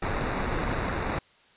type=noise with sample-and-hold; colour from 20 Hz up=pink; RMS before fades=-29 dBFS; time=0.02-1.19 s; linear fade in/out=5 ms; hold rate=3150 Hz; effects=white hiss -59 dBFS RMS until 1.56 s + resampled to 8000 Hz